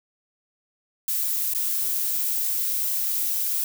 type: noise with dropouts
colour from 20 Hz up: violet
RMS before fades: -25 dBFS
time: 1.08-3.64 s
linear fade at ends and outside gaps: 1 ms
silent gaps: 1.537-1.548 s
effects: none